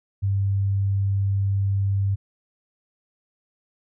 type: tone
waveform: sine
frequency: 98.6 Hz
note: G2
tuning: 11 cents sharp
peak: -19 dBFS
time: 0.22-2.16 s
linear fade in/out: 20 ms
effects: none